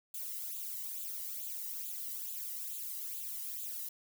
violet noise with flanger, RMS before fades -41 dBFS, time 0.14-3.89 s, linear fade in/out 5 ms, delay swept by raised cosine 0.27 to 1.04 ms, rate 2.3 Hz, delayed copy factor +0.7, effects none

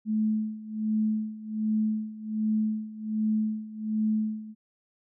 sine tone with tremolo, 216.3 Hz, A3, 29 cents flat, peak -22 dBFS, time 0.05-4.55 s, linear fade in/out 50 ms, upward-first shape sine, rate 1.3 Hz, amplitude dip 85%, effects none

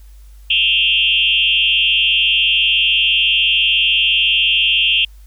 sine tone with frequency modulation, 2960 Hz, F#7, in tune, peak -11 dBFS, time 0.5-5.05 s, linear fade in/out 5 ms, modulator 163 Hz, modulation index 2.2, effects added 50 Hz sine -37 dBFS peak until 5.26 s + white hiss -55 dBFS RMS until 5.26 s

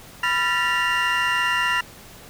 triangle tone cluster, 989 / 1374 / 1774 / 1938 / 2791 Hz, B5 / F6 / A6 / B6 / F7, +2 / -29 / +14 / -33 / -2 cents, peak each -23 dBFS, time 0.23-1.81 s, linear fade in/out 5 ms, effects tanh soft clip ceiling -12 dBFS + pink hiss -44 dBFS RMS until 2.29 s

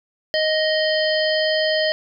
harmonic tone, 623 Hz, D#5, 2 cents sharp, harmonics 1 / 3 / 5 / 7 / 8, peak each -19 / -24 / -26 / -27 / -28 dBFS, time 0.34-1.92 s, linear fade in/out 0 ms, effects none

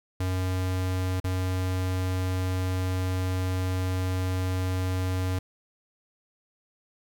square tone with dropouts, 92.5 Hz, F#2, in tune, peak -26 dBFS, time 0.2-5.39 s, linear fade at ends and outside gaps 5 ms, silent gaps 1.201-1.242 s, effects 10-bit

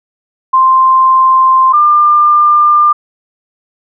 sine tone pair in turn, 1046.5 / 1197.6 Hz, C6 / D6, 0 / +33 cents, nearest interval major second, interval 233 cents, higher second, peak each -4 dBFS, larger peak neither, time 0.53-1.73 / 1.73-2.93 s, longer neither, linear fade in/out 10 ms, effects none

